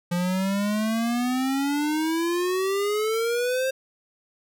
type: exponential sweep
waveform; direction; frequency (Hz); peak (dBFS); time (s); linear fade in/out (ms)
square; up; 173.2 to 533; -23; 0.11-3.71; 10
effects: none